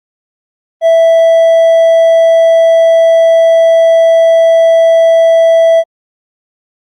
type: tone with hard clipping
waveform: triangle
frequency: 659.3 Hz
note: E5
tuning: in tune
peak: -4 dBFS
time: 0.81-5.84 s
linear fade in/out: 50 ms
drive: 5 dB
effects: Opus 32 kbps